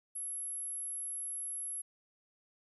sine tone, 11175 Hz, F9, in tune, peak -37 dBFS, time 0.15-1.82 s, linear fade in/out 10 ms, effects none

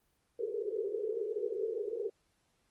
white band-pass noise, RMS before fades -36 dBFS, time 0.39-2.1 s, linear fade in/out 5 ms, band 390 to 470 Hz, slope 96 dB/octave, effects pink hiss -75 dBFS RMS until 2.7 s + Opus 24 kbps

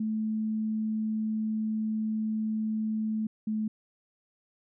sine tone pair in turn, 217.7 / 216.3 Hz, A3 / A3, -18 / -29 cents, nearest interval unison, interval 11 cents, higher first, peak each -27 dBFS, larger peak neither, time 0-3.27 / 3.47-3.68 s, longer first, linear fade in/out 5 ms, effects none

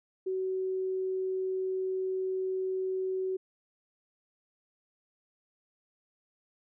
sine tone, 376.2 Hz, F#4, 29 cents sharp, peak -29 dBFS, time 0.26-3.37 s, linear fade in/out 10 ms, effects none

